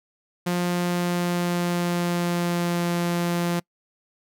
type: tone with pitch glide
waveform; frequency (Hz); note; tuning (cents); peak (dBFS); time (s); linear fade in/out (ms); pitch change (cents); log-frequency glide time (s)
sawtooth; 176.5 to 173.07; F3 to F3; +19 to -15; -18; 0.46-3.6; 10; -34; 0.59-2.84
effects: noise-tail reverb RT60 0.1 s tail -26 dB re dry

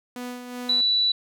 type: tone with tremolo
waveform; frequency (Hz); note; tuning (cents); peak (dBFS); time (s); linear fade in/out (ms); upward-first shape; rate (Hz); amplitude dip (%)
sawtooth; 246.9; B3; 0; -27; 0.16-0.81; 2; sine; 2.7; 50
type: tone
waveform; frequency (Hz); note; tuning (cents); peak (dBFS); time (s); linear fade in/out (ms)
sine; 3951; B7; 0; -18; 0.69-1.12; 5
effects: none

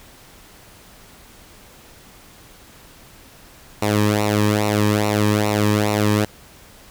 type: tone with flanger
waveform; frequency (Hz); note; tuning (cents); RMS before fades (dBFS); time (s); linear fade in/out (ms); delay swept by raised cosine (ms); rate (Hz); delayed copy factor
sawtooth; 104.9; G#2; +18; -18; 3.82-6.25; 5; 0.61 to 1.45; 2.4; -0.75
effects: pink hiss -46 dBFS RMS until 6.9 s

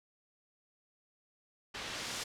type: noise with low-pass filter sweep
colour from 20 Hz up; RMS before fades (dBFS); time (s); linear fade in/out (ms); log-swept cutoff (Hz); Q
white; -41; 1.74-2.24; 10; 3300 to 7300; 0.81
effects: none

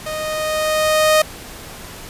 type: tone with level ramp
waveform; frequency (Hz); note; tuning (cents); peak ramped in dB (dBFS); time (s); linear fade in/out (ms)
sawtooth; 620; D#5; -6; -20 to -6; 0.06-1.22; 5
effects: pink hiss -35 dBFS RMS until 2.09 s + resampled to 32000 Hz

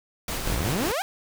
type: noise with tremolo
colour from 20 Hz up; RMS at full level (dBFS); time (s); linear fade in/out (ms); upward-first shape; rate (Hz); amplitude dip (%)
pink; -29; 0.28-0.92; 2; sine; 5.5; 30
type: exponential sweep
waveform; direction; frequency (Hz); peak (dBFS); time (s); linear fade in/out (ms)
sawtooth; up; 32.7 to 831; -21; 0.46-1.02; 0
effects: none

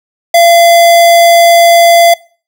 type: tone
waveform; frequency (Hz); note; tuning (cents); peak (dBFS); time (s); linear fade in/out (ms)
square; 682; F5; -41; -3; 0.34-2.14; 5
effects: noise-tail reverb RT60 0.4 s tail -23 dB re dry

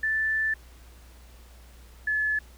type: tone pair in turn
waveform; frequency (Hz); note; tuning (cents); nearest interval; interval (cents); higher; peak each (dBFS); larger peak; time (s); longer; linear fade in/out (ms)
sine; 1760 / 1719.8; A6 / A6; 0 / -40; unison; 40; first; -23; neither; 0.03-0.54 / 2.07-2.39; first; 5
effects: added 60 Hz sine -48 dBFS peak until 2.57 s + pink hiss -56 dBFS RMS until 2.57 s

